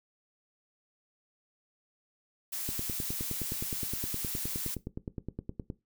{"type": "noise", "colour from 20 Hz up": "blue", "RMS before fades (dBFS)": -36, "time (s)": [2.52, 4.75], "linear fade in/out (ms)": 10}
{"type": "click train", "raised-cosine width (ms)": 3, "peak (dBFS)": -23, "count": 30, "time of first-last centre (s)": [2.69, 5.701], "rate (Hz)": 9.63}
{"effects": ["noise-tail reverb RT60 0.2 s tail -17 dB re dry"]}